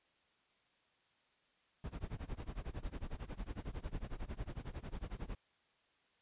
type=noise with tremolo; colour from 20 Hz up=brown; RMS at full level=-40 dBFS; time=1.84-5.35 s; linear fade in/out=2 ms; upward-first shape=sine; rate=11 Hz; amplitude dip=95%; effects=white hiss -74 dBFS RMS until 6.21 s + resampled to 8000 Hz